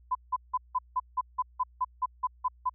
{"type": "tone bursts", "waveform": "sine", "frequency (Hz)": 1008, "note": "B5", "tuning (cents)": 35, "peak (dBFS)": -24, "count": 13, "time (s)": [0.11, 2.696], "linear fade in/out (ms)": 10, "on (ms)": 42, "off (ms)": 170, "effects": ["added 60 Hz sine -55 dBFS peak until 2.74 s"]}